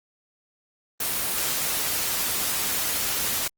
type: noise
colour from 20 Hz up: white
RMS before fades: -26 dBFS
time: 1-3.48 s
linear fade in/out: 5 ms
effects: Opus 24 kbps